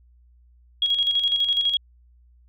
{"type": "tone with tremolo", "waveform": "sine", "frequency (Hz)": 3303, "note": "G#7", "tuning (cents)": -10, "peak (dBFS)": -17, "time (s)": [0.82, 1.77], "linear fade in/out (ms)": 2, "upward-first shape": "square", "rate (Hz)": 12, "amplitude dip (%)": 50, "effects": ["added 60 Hz sine -52 dBFS peak until 2.48 s"]}